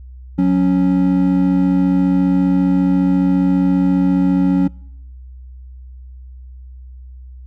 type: tone pair together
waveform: triangle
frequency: 182.48 / 277.2 Hz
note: F#3 / C#4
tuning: -24 / 0 cents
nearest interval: perfect fifth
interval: 724 cents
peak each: -12 dBFS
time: 0.38-4.68 s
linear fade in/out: 10 ms
effects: noise-tail reverb RT60 0.8 s tail -26 dB re dry + added 63 Hz sine -33 dBFS peak until 7.46 s